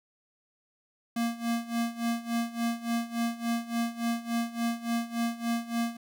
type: tone with tremolo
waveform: square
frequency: 233.2 Hz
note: A#3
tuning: 1 cent sharp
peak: -26 dBFS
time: 1.16-5.97 s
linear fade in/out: 5 ms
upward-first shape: sine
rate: 3.5 Hz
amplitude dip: 85%
effects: none